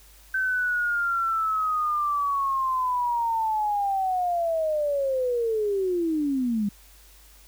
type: linear sweep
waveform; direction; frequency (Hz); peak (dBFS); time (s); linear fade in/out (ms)
sine; down; 1545 to 197.2; -22; 0.34-6.69; 5
effects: added 50 Hz sine -52 dBFS peak until 7.47 s + white hiss -54 dBFS RMS until 7.47 s